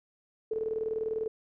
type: tone with tremolo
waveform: sine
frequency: 440 Hz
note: A4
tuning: in tune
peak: -27 dBFS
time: 0.51-1.28 s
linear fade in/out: 5 ms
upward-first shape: square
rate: 20 Hz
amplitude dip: 60%
effects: none